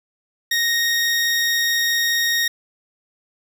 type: tone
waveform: 20% pulse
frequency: 1864.7 Hz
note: A#6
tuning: in tune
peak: -12 dBFS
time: 0.51-2.48 s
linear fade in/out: 5 ms
effects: none